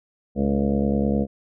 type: harmonic tone with a mistuned harmonic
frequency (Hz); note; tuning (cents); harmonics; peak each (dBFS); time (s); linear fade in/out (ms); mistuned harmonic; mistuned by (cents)
69.9; C#2; +15; 1 / 2 / 3 / 4 / 5 / 6 / 7 / 8 / 9 / 10; -28 / -30 / -21 / -29 / -33 / -34 / -28 / -32 / -37 / -37; 0.35-1.27; 50; 6; +63
effects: none